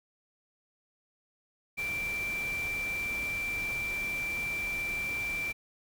sine tone in noise, 2349 Hz, D7, in tune, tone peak -31 dBFS, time 1.77-5.53 s, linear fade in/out 20 ms, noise pink, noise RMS -43 dBFS, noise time 1.77-5.53 s, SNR +9 dB, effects none

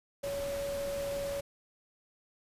sine tone in noise, 562 Hz, C#5, 24 cents sharp, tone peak -33 dBFS, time 0.23-1.41 s, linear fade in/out 10 ms, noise pink, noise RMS -43 dBFS, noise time 0.23-1.41 s, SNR +7 dB, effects resampled to 32000 Hz

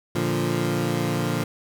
20% pulse chord, Bb major, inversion none, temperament equal, 116.54 / 146.83 / 174.61 Hz, Bb2 / D3 / F3, 0 / 0 / 0 cents, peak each -22 dBFS, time 0.15-1.44 s, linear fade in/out 5 ms, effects none

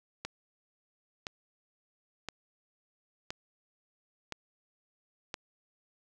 click train, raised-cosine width 0.2 ms, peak -19 dBFS, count 6, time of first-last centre 0.25-5.342 s, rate 0.982 Hz, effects none

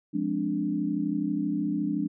sine chord, D half-diminished seventh, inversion first, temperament equal, 174.61 / 207.7 / 261.6 / 293.7 Hz, F3 / Ab3 / C4 / D4, 0 / 0 / 0 / 0 cents, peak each -33 / -31 / -34 / -28 dBFS, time 0.13-2.08 s, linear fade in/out 20 ms, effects none

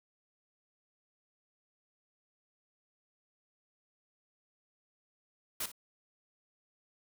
white noise with echo, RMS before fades -36 dBFS, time 5.6-5.66 s, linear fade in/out 5 ms, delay 58 ms, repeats 1, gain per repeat -13 dB, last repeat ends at 5.718 s, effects none

